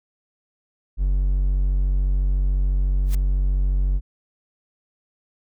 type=tone; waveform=triangle; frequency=47 Hz; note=F#1; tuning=28 cents sharp; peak=-15 dBFS; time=0.97-4.01 s; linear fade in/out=50 ms
type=noise with exponential growth; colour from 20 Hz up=white; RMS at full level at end=-32 dBFS; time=3.04-3.15 s; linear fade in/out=5 ms; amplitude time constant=23 ms
effects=none